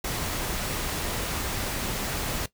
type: noise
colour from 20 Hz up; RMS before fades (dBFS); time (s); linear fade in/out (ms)
pink; -30; 0.04-2.46; 5
effects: noise-tail reverb RT60 0.1 s tail -17 dB re dry